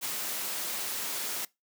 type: noise with ADSR envelope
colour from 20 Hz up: white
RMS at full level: -31 dBFS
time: 0.01-1.45 s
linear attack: 40 ms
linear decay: 11 ms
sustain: -3 dB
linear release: 3 ms
effects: noise-tail reverb RT60 0.2 s tail -22 dB re dry + high-pass 200 Hz 12 dB/octave